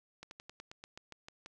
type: slowing click train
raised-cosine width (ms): 0.2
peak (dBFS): -30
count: 11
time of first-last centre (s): 0.23-1.461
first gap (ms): 81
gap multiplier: 1.09
effects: none